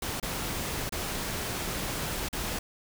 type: noise with dropouts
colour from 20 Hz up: pink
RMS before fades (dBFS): -33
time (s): 0.02-2.59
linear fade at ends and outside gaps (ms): 5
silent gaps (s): 0.2-0.227 / 0.894-0.922 / 2.287-2.328
effects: none